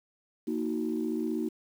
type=chord; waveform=sine; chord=D# minor; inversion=second; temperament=equal with one note detuned; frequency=233.1 / 314.6 / 370 Hz; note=A#3 / D#4 / F#4; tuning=0 / +19 / 0 cents; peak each=-32 / -31 / -34 dBFS; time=0.47-1.49 s; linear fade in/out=10 ms; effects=tanh soft clip ceiling -20 dBFS + 9-bit